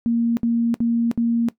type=tone bursts; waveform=sine; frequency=233.1 Hz; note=A#3; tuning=in tune; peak=-16 dBFS; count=4; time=0.06-1.486 s; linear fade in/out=0 ms; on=310 ms; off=62 ms; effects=noise-tail reverb RT60 0.1 s tail -17 dB re dry